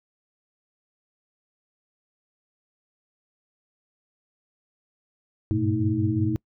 sine tone cluster, 98.4 / 104 / 120.7 / 222.6 / 318 Hz, G2 / G#2 / B2 / A3 / D#4, +7 / +3 / -39 / +20 / +38 cents, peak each -29 / -28 / -27 / -30 / -25 dBFS, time 5.51-6.36 s, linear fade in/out 0 ms, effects noise-tail reverb RT60 0.1 s tail -26 dB re dry

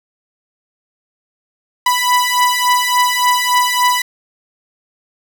sawtooth beating tone pair, 987.8 / 991.3 Hz, B5 / B5, 0 / +6 cents, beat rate 3.5 Hz, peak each -11 dBFS, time 1.86-4.02 s, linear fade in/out 5 ms, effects none

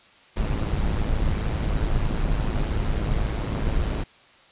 brown noise with amplitude modulation, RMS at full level -21 dBFS, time 0.36-4.04 s, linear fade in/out 10 ms, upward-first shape sine, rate 107 Hz, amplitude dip 55%, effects white hiss -53 dBFS RMS until 4.51 s + resampled to 8000 Hz

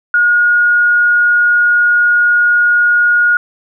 sine tone, 1438 Hz, F#6, 50 cents flat, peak -7 dBFS, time 0.14-3.37 s, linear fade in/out 2 ms, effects none

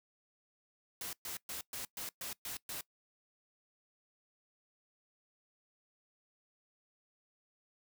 white noise bursts, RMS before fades -42 dBFS, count 8, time 1.01-2.81 s, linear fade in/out 2 ms, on 120 ms, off 120 ms, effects noise-tail reverb RT60 0.1 s tail -21 dB re dry

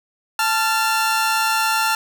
sawtooth tone pair together, 880 / 1378.5 Hz, A5 / F6, 0 / -23 cents, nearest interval minor sixth, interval 777 cents, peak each -16 dBFS, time 0.39-1.95 s, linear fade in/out 2 ms, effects none

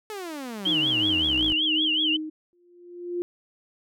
sawtooth exponential sweep, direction down, 440 to 49.13 Hz, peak -29 dBFS, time 0.1-1.53 s, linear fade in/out 0 ms
sine tone with vibrato, 3055 Hz, G7, 45 cents flat, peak -21 dBFS, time 0.65-2.17 s, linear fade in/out 10 ms, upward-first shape triangle, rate 5.3 Hz, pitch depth 190 cents each way
sine tone with tremolo, 311.1 Hz, D#4, in tune, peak -26 dBFS, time 0.66-2.3 s, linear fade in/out 10 ms, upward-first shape sine, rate 2.9 Hz, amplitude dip 50%
sine tone with exponential growth, 351 Hz, F4, 9 cents sharp, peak -23 dBFS, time 2.53-3.22 s, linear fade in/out 0 ms, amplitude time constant 150 ms
effects none

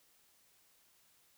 silence, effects white hiss -69 dBFS RMS until 1.37 s

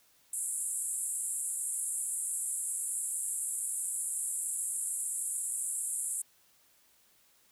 white band-pass noise, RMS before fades -35 dBFS, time 0.33-6.22 s, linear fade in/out 5 ms, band 7600 to 11000 Hz, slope 96 dB/octave, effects white hiss -66 dBFS RMS until 7.51 s

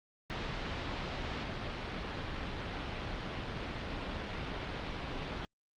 pink low-pass noise, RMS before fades -39 dBFS, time 0.3-5.45 s, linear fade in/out 0 ms, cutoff 4000 Hz, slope 24 dB/octave, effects Opus 48 kbps

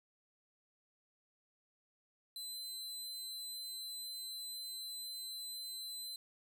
sawtooth tone, 4049 Hz, B7, 42 cents sharp, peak -40 dBFS, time 2.36-6.16 s, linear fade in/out 2 ms, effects none

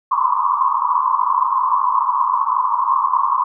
white band-pass noise, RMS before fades -17 dBFS, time 0.11-3.44 s, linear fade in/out 10 ms, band 980 to 1100 Hz, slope 96 dB/octave, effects none

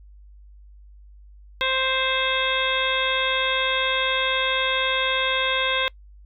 harmonic tone with a mistuned harmonic, 524 Hz, C5, 2 cents sharp, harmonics 1 / 2 / 3 / 4 / 5 / 6 / 7, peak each -28 / -28 / -28 / -28 / -28 / -28 / -28 dBFS, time 1.61-5.88 s, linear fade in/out 0 ms, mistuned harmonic 6, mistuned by +82 cents, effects noise-tail reverb RT60 0.1 s tail -25 dB re dry + added 50 Hz sine -44 dBFS peak until 6.25 s

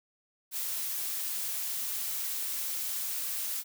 blue noise, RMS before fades -34 dBFS, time 0.51-3.64 s, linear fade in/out 50 ms, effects none

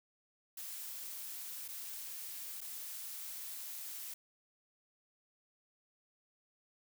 blue noise with dropouts, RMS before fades -45 dBFS, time 0.57-4.14 s, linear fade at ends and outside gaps 5 ms, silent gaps 1.681-1.685 / 2.607-2.613 s, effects none

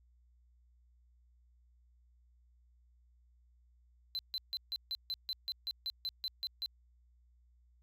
sine tone bursts, 4054 Hz, B7, 45 cents sharp, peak -32 dBFS, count 14, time 4.15-6.66 s, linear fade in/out 0 ms, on 40 ms, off 150 ms, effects tanh soft clip ceiling -34 dBFS + added 60 Hz sine -64 dBFS peak until 7.82 s

